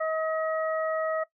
harmonic tone, 636 Hz, D#5, 38 cents sharp, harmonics 1 / 2 / 3, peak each -27 / -32 / -38 dBFS, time 0-1.24 s, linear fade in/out 10 ms, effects noise-tail reverb RT60 0.1 s tail -17 dB re dry

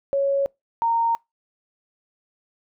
sine tone pair in turn, 554.4 / 923.3 Hz, C#5 / A#5, 0 / -17 cents, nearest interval major sixth, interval 883 cents, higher second, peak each -18 dBFS, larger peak neither, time 0.13-0.46 / 0.82-1.15 s, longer neither, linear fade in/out 0 ms, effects noise-tail reverb RT60 0.2 s tail -26 dB re dry

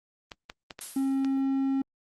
clicks, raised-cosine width 0.2 ms, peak -21 dBFS, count 5, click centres 0.318 / 0.499 / 0.708 / 0.791 / 1.247 s
blue noise with exponential decay, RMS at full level -33 dBFS, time 0.81-1.41 s, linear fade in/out 1 ms, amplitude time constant 130 ms
triangle tone, 270 Hz, C#4, 45 cents flat, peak -22 dBFS, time 0.96-1.82 s, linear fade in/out 5 ms
effects Opus 24 kbps

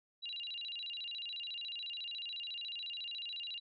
sine tone with vibrato, 3322 Hz, G#7, in tune, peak -40 dBFS, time 0.22-3.6 s, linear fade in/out 20 ms, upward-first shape square, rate 14 Hz, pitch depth 290 cents each way, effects none

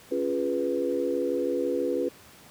sine chord, C# dominant seventh, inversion none, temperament equal, 277.2 / 349.2 / 415.3 / 493.9 Hz, C#4 / E#4 / G#4 / B4, 0 / 0 / 0 / 0 cents, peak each -31 / -30 / -32 / -28 dBFS, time 0.11-2.09 s, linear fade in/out 10 ms, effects pink hiss -51 dBFS RMS until 2.5 s + high-pass 100 Hz 12 dB/octave

